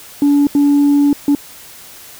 sine tone bursts at uneven times, 286.6 Hz, D4, 42 cents flat, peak -6 dBFS, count 3, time 0.22-0.47 / 0.55-1.13 / 1.28-1.35 s, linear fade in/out 2 ms, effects tanh soft clip ceiling -6 dBFS + white hiss -37 dBFS RMS until 2.19 s

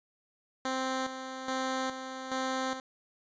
10% pulse tone with tremolo, 261.6 Hz, C4, in tune, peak -22 dBFS, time 0.65-2.8 s, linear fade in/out 2 ms, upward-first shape square, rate 1.2 Hz, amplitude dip 60%, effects resampled to 16000 Hz

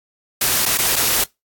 white noise with dropouts, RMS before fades -17 dBFS, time 0.41-1.24 s, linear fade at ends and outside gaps 5 ms, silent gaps 0.655-0.66 / 0.775-0.785 / 0.958-0.963 s, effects noise-tail reverb RT60 0.2 s tail -24 dB re dry + AAC 64 kbps

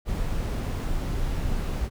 brown noise, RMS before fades -27 dBFS, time 0.05-1.9 s, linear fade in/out 50 ms, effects none

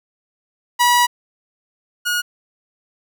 sawtooth tone pair in turn, 970 / 1443.7 Hz, B5 / F#6, -31 / -43 cents, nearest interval perfect fifth, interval 688 cents, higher second, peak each -8 / -14 dBFS, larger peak first, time 0.79-1.07 / 2.05-2.22 s, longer first, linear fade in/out 20 ms, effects none

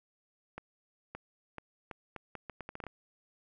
accelerating click train, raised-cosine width 0.5 ms, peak -26 dBFS, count 13, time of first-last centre 0.58-2.867 s, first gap 570 ms, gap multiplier 0.76, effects none

